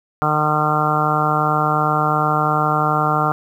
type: harmonic tone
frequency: 151.9 Hz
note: D#3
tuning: 41 cents flat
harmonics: 1 / 2 / 3 / 4 / 5 / 6 / 7 / 8 / 9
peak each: -22 / -27 / -27 / -27 / -21 / -27 / -25 / -21 / -22 dBFS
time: 0.22-3.32 s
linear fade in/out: 0 ms
effects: 8-bit